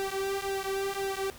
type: tone with flanger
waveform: sawtooth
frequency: 390.6 Hz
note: G4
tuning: 6 cents flat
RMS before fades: -32 dBFS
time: 0-1.3 s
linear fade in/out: 0 ms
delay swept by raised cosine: 1.6 to 4.2 ms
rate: 1.9 Hz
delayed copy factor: -0.95
effects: pink hiss -49 dBFS RMS until 1.38 s